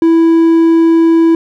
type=tone; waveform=triangle; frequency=329.6 Hz; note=E4; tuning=in tune; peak=-3 dBFS; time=0.02-1.35 s; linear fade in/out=2 ms; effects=none